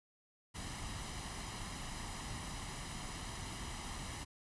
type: noise with comb filter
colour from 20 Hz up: pink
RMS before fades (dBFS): -44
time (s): 0.54-4.25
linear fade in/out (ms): 20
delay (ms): 1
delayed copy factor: +0.55
effects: resampled to 24000 Hz